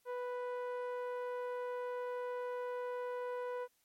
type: tone with low-pass filter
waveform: sawtooth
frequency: 493.9 Hz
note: B4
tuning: in tune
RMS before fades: -40 dBFS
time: 0.05-3.68 s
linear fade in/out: 50 ms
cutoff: 1200 Hz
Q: 0.81
effects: white hiss -75 dBFS RMS until 3.84 s + MP3 64 kbps